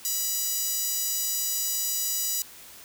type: tone with high-pass filter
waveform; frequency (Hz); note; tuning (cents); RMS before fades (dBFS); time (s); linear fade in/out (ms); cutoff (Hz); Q
10% pulse; 978; B5; -17; -28; 0.05-2.42; 0; 8400; 1.9
effects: white hiss -47 dBFS RMS until 2.84 s